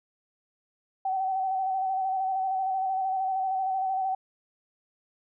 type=tone with vibrato; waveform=sine; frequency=762 Hz; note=G5; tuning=49 cents flat; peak=-25 dBFS; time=1.05-4.15 s; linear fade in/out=5 ms; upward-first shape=square; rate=13 Hz; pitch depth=26 cents each way; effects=none